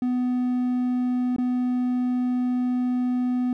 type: tone with dropouts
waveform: triangle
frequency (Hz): 249.2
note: B3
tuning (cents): +16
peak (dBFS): -19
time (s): 0.02-3.53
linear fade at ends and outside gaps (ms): 2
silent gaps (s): 1.363-1.383
effects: none